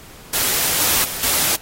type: noise with level steps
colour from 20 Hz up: white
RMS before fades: -19 / -17 / -27 / -18 dBFS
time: 0.33-1.56 s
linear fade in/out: 5 ms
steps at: 0.8 / 1.04 / 1.23 s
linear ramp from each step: 2 ms
effects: pink hiss -42 dBFS RMS until 1.61 s + AAC 48 kbps